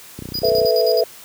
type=click train; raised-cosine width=3 ms; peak=-17 dBFS; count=15; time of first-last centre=0.19-0.649 s; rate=30.5 Hz
type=tone with tremolo; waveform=square; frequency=4924 Hz; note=D#8; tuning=19 cents flat; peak=-22 dBFS; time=0.34-1.01 s; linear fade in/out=5 ms; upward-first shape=square; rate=9.5 Hz; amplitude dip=80%
type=chord; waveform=sine; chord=A suspended second; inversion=none; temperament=equal; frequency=440 / 493.9 / 659.3 Hz; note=A4 / B4 / E5; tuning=0 / 0 / 0 cents; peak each=-18 dBFS; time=0.43-1.04 s; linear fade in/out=5 ms
effects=white hiss -41 dBFS RMS until 1.24 s + high-pass 60 Hz 12 dB/octave